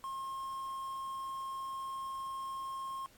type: tone with quantisation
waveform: triangle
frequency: 1071 Hz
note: C6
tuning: 40 cents sharp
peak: -36 dBFS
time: 0.04-3.06 s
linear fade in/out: 0 ms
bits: 9
effects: pink hiss -63 dBFS RMS until 3.17 s + AAC 64 kbps

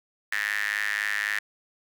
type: tone with high-pass filter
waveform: sawtooth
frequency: 103.83 Hz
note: G#2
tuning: in tune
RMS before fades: -28 dBFS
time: 0.32-1.39 s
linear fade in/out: 5 ms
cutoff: 1800 Hz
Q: 9.5
effects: none

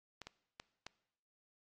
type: clicks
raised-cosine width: 0.2 ms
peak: -29 dBFS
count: 4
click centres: 0.217 / 0.27 / 0.599 / 0.866 s
effects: noise-tail reverb RT60 0.8 s tail -21 dB re dry + AAC 32 kbps

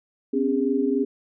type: tone cluster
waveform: sine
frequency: 257 / 280.4 / 406.2 Hz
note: C4 / C#4 / G#4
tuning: -31 / +20 / -38 cents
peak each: -24 dBFS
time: 0.33-1.05 s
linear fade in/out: 10 ms
effects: none

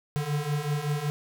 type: beating tone pair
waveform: square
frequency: 143.8 / 149.1 Hz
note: D3 / D3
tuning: -36 / +27 cents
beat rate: 5.3 Hz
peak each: -32 / -29 dBFS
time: 0.16-1.1 s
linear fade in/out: 0 ms
effects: none

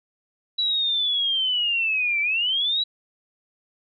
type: linear two-way sweep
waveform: sine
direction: down then up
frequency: 3939 to 2300 to 3939 Hz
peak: -20 dBFS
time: 0.58-2.84 s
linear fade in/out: 10 ms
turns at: 2.21 s
effects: none

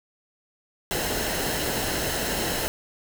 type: noise with comb filter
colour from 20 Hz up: pink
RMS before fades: -27 dBFS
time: 0.91-2.68 s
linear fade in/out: 0 ms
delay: 0.85 ms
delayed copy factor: -0.5
effects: none

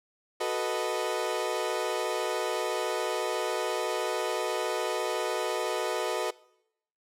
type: chord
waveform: 30% pulse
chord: B dominant seventh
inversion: second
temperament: equal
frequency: 370 / 440 / 493.9 / 622.3 Hz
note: F#4 / A4 / B4 / D#5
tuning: 0 / 0 / 0 / 0 cents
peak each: -31 dBFS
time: 0.4-6.31 s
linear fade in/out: 10 ms
effects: noise-tail reverb RT60 0.8 s tail -22 dB re dry + low-pass 12000 Hz 12 dB/octave

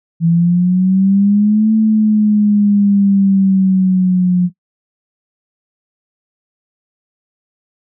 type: exponential two-way sweep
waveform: sine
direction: up then down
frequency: 164.81 to 220 to 177.8 Hz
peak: -8 dBFS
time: 0.2-4.5 s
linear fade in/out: 50 ms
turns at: 1.73 s
effects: noise-tail reverb RT60 0.1 s tail -17 dB re dry

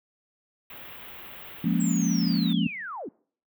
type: band-stop noise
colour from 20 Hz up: white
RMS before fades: -43 dBFS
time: 0.7-2.53 s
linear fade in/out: 2 ms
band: 3400 to 15000 Hz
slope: 48 dB/octave
type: chord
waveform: sine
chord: Bb minor seventh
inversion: second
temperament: equal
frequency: 174.61 / 207.7 / 233.1 / 277.2 Hz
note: F3 / Ab3 / Bb3 / Db4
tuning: 0 / 0 / 0 / 0 cents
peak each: -25 / -27 / -27 / -29 dBFS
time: 1.64-2.67 s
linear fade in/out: 5 ms
type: linear sweep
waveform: sine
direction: down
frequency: 7730 to 207.7 Hz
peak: -33 dBFS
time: 1.8-3.09 s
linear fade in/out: 5 ms
effects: noise-tail reverb RT60 0.5 s tail -24 dB re dry

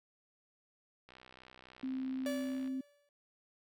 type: click train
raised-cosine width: 0.3 ms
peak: -39 dBFS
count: 102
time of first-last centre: 1.09-2.676 s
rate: 63.7 Hz
type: tone with pitch glide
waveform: sine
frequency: 261.6 to 263.4 Hz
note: C4 to C4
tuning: 0 to +12 cents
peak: -35 dBFS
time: 1.83-2.81 s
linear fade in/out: 5 ms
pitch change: +12 cents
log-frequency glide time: 2.47-2.58 s
type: tone with exponential decay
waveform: 45% pulse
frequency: 577 Hz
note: D5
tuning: 31 cents flat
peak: -35 dBFS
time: 2.26-3.09 s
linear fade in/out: 1 ms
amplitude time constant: 180 ms
effects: none

